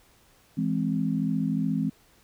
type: chord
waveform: sine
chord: E augmented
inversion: none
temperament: equal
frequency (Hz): 164.81 / 207.7 / 261.6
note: E3 / G#3 / B#3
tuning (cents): 0 / 0 / 0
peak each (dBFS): -28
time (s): 0.57-1.9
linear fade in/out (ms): 10
effects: pink hiss -60 dBFS RMS until 2.23 s